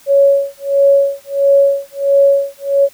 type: tone with tremolo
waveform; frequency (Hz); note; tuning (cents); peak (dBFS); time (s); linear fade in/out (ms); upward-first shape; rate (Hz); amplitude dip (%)
sine; 557; C#5; +8; -5; 0.06-2.89; 50; sine; 1.5; 100
effects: white hiss -45 dBFS RMS until 2.93 s